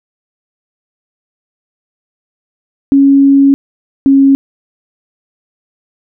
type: tone pair in turn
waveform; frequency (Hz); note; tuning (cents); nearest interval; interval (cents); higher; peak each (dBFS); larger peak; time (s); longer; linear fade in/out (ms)
sine; 276.5 / 273.6; C#4 / C#4; -4 / -23; unison; 19; first; -3; neither; 2.92-3.54 / 4.06-4.35; first; 0
effects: none